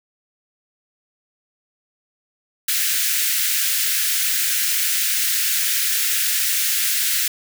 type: high-pass noise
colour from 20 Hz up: white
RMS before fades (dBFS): -20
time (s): 2.68-7.28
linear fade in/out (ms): 5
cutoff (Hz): 1500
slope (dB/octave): 48
effects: none